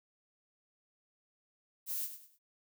violet noise with echo, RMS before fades -37 dBFS, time 1.86-2.09 s, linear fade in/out 50 ms, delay 100 ms, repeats 3, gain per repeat -10 dB, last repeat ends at 2.39 s, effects none

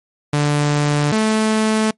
sawtooth tone pair in turn, 146.83 / 217.9 Hz, D3 / A3, 0 / -17 cents, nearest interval perfect fifth, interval 683 cents, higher second, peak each -10 dBFS, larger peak neither, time 0.33-1.12 / 1.12-1.91 s, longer neither, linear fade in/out 5 ms, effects noise-tail reverb RT60 0.1 s tail -22 dB re dry + MP3 48 kbps

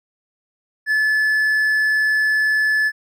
triangle tone, 1729 Hz, A6, 31 cents flat, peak -13 dBFS, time 0.86-2.92 s, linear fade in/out 50 ms, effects none

